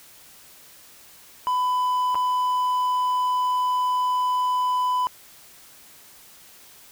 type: tone with dropouts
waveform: triangle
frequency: 1000 Hz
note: B5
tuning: 21 cents sharp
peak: -18 dBFS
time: 1.47-5.07 s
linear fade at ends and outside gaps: 0 ms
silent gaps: 2.146-2.154 s
effects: white hiss -49 dBFS RMS until 6.91 s